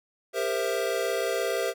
square chord, C dominant seventh, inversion second, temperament equal with one note detuned, 400 / 466.2 / 523.3 / 659.3 Hz, G4 / Bb4 / C5 / E5, +35 / 0 / 0 / 0 cents, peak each -32 dBFS, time 0.33-1.74 s, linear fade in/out 50 ms, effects none

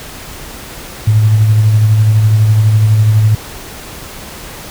sine tone with tremolo, 107.9 Hz, A2, 33 cents flat, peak -4 dBFS, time 1.07-3.35 s, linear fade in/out 5 ms, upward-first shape sine, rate 12 Hz, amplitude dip 35%, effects pink hiss -29 dBFS RMS until 4.7 s

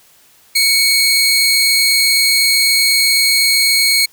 sawtooth tone pair together, 2229 / 4208 Hz, C#7 / C8, +9 / +9 cents, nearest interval major seventh, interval 1100 cents, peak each -10 dBFS, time 0.55-4.06 s, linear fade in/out 10 ms, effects white hiss -49 dBFS RMS until 4.12 s

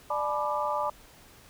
harmonic tone with a mistuned harmonic, 197.6 Hz, G3, 14 cents sharp, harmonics 3 / 4 / 5 / 6, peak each -32 / -32 / -32 / -32 dBFS, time 0.1-0.9 s, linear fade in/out 5 ms, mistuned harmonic 4, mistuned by +140 cents, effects pink hiss -54 dBFS RMS until 1.49 s

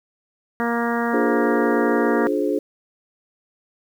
harmonic tone, 234.9 Hz, A#3, 13 cents sharp, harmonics 1 / 2 / 3 / 4 / 5 / 6 / 7 / 8, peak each -23 / -26 / -28 / -29 / -30 / -31 / -31 / -32 dBFS, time 0.6-2.27 s, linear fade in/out 0 ms
sine chord, D half-diminished seventh, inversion none, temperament just, 293.7 / 352.4 / 422.9 / 528.6 Hz, D4 / F4 / Ab4 / C5, 0 / +16 / +31 / +18 cents, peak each -23 / -25 / -23 / -26 dBFS, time 1.13-2.59 s, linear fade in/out 5 ms
effects 8-bit

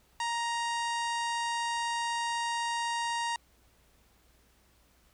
harmonic tone, 936 Hz, A#5, 7 cents sharp, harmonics 1 / 2 / 3 / 4 / 5 / 6 / 7 / 8 / 9 / 10, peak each -31 / -37 / -41 / -43 / -45 / -47 / -48 / -49 / -50 / -51 dBFS, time 0.2-3.36 s, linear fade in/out 2 ms, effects added 60 Hz sine -66 dBFS peak until 5.13 s + pink hiss -66 dBFS RMS until 5.13 s

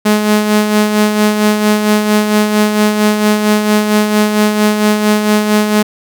sawtooth tone with tremolo, 211.3 Hz, G#3, 30 cents sharp, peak -3 dBFS, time 0.05-5.83 s, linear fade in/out 10 ms, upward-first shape sine, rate 4.4 Hz, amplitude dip 50%, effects none

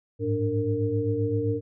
sine tone cluster, 102 / 109.7 / 293.4 / 458.9 Hz, G#2 / A2 / D4 / A#4, -31 / -5 / -2 / -27 cents, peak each -30 / -28 / -30 / -27 dBFS, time 0.19-1.61 s, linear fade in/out 50 ms, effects none

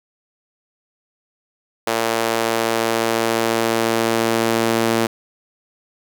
sawtooth tone with high-pass filter sweep, 114.3 Hz, A#2, 34 cents flat, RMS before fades -19 dBFS, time 1.87-5.07 s, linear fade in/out 5 ms, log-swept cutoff 500 to 290 Hz, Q 1.1, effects none

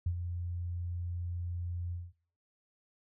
sine tone with ADSR envelope, 87.31 Hz, F2, in tune, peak -27 dBFS, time 0.06-2.13 s, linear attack 5 ms, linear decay 67 ms, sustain -7 dB, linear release 210 ms, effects noise-tail reverb RT60 0.5 s tail -17 dB re dry

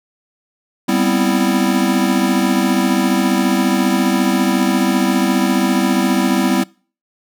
square chord, C major seventh, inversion second, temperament equal, 196 / 246.9 / 261.6 / 329.6 Hz, G3 / B3 / C4 / E4, 0 / 0 / 0 / 0 cents, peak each -19 / -19 / -20 / -20 dBFS, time 0.88-6.64 s, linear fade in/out 10 ms, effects noise-tail reverb RT60 0.4 s tail -24 dB re dry

